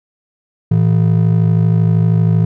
triangle ring-modulated tone, 138.59 Hz, C#3, in tune, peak -4 dBFS, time 0.71-2.45 s, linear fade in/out 5 ms, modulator 26.4 Hz, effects none

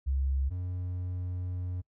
sine / triangle tone pair in turn, 67.5 / 90.27 Hz, C#2 / F#2, -45 / -42 cents, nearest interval perfect fourth, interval 503 cents, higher second, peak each -26 / -30 dBFS, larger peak first, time 0.06-0.5 / 0.5-1.82 s, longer second, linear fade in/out 20 ms, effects noise-tail reverb RT60 0.1 s tail -22 dB re dry

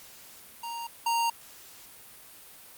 square tone pair in turn, 932.3 / 928.4 Hz, A#5 / A#5, 0 / -7 cents, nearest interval unison, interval 7 cents, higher first, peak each -35 / -25 dBFS, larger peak second, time 0.63-0.87 / 1.06-1.3 s, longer neither, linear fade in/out 5 ms, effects white hiss -50 dBFS RMS until 2.77 s + Opus 48 kbps

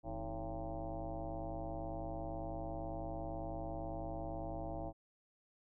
sine tone with frequency modulation, 320 Hz, D#4, 49 cents sharp, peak -39 dBFS, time 0.03-4.93 s, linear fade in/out 50 ms, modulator 118 Hz, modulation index 4.1, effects none

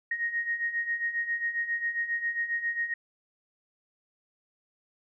sine beating tone pair, 1864.7 / 1872.1 Hz, A#6 / A#6, 0 / +7 cents, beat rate 7.4 Hz, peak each -34 / -29 dBFS, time 0.11-2.94 s, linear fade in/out 5 ms, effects none

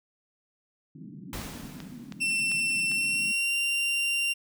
white band-pass noise, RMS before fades -44 dBFS, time 0.95-3.32 s, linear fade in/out 5 ms, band 140 to 280 Hz, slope 48 dB/octave
pink noise with exponential decay, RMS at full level -36 dBFS, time 1.33-2.62 s, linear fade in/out 1 ms, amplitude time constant 280 ms
clicks, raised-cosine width 0.2 ms, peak -24 dBFS, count 5, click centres 1.416 / 1.803 / 2.123 / 2.517 / 2.916 s
40% pulse tone with pitch glide, 2695 to 2772 Hz, E7 to F7, +38 to -14 cents, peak -24 dBFS, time 2.2-4.34 s, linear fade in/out 20 ms, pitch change +48 cents, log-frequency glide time 2.88-3.56 s
effects none

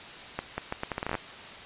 accelerating click train, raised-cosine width 0.5 ms, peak -15 dBFS, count 13, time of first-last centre 0.39-1.152 s, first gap 190 ms, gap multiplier 0.76, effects white hiss -43 dBFS RMS until 1.65 s + resampled to 8000 Hz

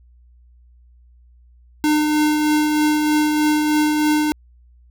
square tone with tremolo, 302.7 Hz, D#4, 48 cents flat, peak -14 dBFS, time 1.84-4.32 s, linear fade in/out 0 ms, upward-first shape triangle, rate 3.2 Hz, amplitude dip 35%, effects added 60 Hz sine -47 dBFS peak until 4.9 s

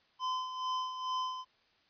square tone with tremolo, 1024 Hz, C6, 38 cents flat, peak -32 dBFS, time 0.19-1.45 s, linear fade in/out 50 ms, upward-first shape sine, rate 2.3 Hz, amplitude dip 60%, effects white hiss -69 dBFS RMS until 1.89 s + resampled to 11025 Hz

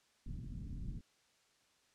pink low-pass noise, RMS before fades -44 dBFS, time 0.26-1.01 s, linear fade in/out 5 ms, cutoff 220 Hz, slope 24 dB/octave, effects white hiss -72 dBFS RMS until 1.94 s + low-pass 7000 Hz 12 dB/octave

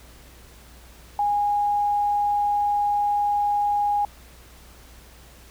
sine tone, 822 Hz, G#5, 18 cents flat, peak -19 dBFS, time 1.19-4.05 s, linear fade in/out 2 ms, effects added 60 Hz sine -48 dBFS peak until 5.5 s + pink hiss -50 dBFS RMS until 5.5 s

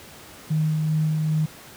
sine tone with tremolo, 155.56 Hz, D#3, in tune, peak -18 dBFS, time 0.5-1.46 s, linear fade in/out 10 ms, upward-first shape sine, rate 2.5 Hz, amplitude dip 25%, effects pink hiss -44 dBFS RMS until 1.76 s + high-pass 80 Hz 12 dB/octave

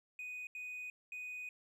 triangle tone bursts at uneven times, 2489 Hz, D#7, in tune, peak -40 dBFS, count 3, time 0.19-0.47 / 0.55-0.9 / 1.12-1.49 s, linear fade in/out 2 ms, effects tanh soft clip ceiling -36 dBFS

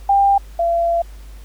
sine tone pair in turn, 795 / 679.8 Hz, G5 / F5, +24 / -47 cents, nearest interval minor third, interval 271 cents, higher first, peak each -10 / -14 dBFS, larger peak first, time 0.09-0.38 / 0.59-1.02 s, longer second, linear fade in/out 5 ms, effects added 50 Hz sine -34 dBFS peak until 1.44 s + pink hiss -49 dBFS RMS until 1.44 s

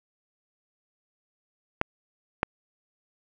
clicks, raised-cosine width 0.5 ms, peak -7 dBFS, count 2, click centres 1.814 / 2.431 s, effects none

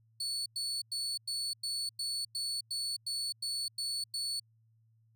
35% pulse tone bursts, 4435 Hz, C#8, in tune, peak -32 dBFS, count 12, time 0.2-4.398 s, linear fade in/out 5 ms, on 260 ms, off 98 ms, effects added 112 Hz sine -65 dBFS peak until 5.15 s

